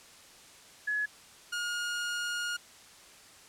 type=tone pair in turn; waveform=sine / sawtooth; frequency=1694 / 1429 Hz; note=G#6 / F6; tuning=+34 / +39 cents; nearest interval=minor third; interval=295 cents; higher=first; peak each=-28 dBFS; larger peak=neither; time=0.87-1.06 / 1.52-2.57 s; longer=second; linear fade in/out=10 ms; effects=white hiss -54 dBFS RMS until 3.48 s + low-pass 9000 Hz 12 dB/octave